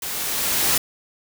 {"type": "noise with level ramp", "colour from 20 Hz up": "white", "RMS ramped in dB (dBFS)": [-29, -18], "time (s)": [0.02, 0.78], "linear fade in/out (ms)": 5, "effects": []}